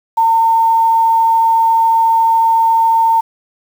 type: tone with quantisation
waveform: sine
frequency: 907 Hz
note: A#5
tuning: 48 cents flat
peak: -8 dBFS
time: 0.17-3.21 s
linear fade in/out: 10 ms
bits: 6
effects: none